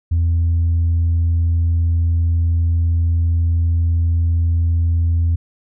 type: tone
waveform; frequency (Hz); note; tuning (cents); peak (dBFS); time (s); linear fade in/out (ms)
sine; 83.8; E2; +29; -11; 0.11-5.36; 10
effects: tanh soft clip ceiling -11 dBFS